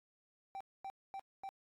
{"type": "tone bursts", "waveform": "triangle", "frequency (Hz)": 779, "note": "G5", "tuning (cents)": -11, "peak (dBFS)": -40, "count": 4, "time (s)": [0.55, 1.49], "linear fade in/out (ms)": 0, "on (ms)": 55, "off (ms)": 240, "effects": ["AAC 64 kbps"]}